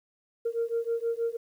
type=beating tone pair; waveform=sine; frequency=460.2 / 466.5 Hz; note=A#4 / A#4; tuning=-22 / +1 cents; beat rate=6.3 Hz; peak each=-29 dBFS; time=0.45-1.37 s; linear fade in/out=10 ms; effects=tanh soft clip ceiling -21 dBFS + 10-bit